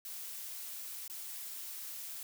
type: noise with dropouts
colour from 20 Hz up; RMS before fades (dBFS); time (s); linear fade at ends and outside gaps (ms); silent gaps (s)
blue; -44; 0.05-2.23; 2; 1.079-1.098
effects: none